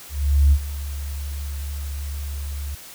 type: tone with ADSR envelope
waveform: sine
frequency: 71 Hz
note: C#2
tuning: 42 cents sharp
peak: -9 dBFS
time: 0.09-2.75 s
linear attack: 430 ms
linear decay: 64 ms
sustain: -17 dB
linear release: 5 ms
effects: tanh soft clip ceiling -7 dBFS + white hiss -41 dBFS RMS until 2.94 s